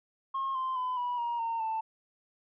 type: tone with pitch steps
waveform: sine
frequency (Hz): 1077 / 1042.7 / 1009.5 / 977.4 / 946.3 / 916.2 / 887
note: C6 / C6 / B5 / B5 / A#5 / A#5 / A5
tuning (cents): +50 / -6 / +38 / -18 / +26 / -30 / +14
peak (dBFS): -28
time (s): 0.34-1.81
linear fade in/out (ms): 10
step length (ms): 210
effects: tanh soft clip ceiling -27 dBFS